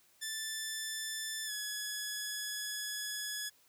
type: tone with pitch glide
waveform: 10% pulse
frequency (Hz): 1760 to 1690.3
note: A6 to G#6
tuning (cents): 0 to +30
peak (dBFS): -28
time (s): 0.21-3.5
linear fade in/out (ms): 20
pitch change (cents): -70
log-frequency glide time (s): 1.46-1.51
effects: white hiss -67 dBFS RMS until 3.68 s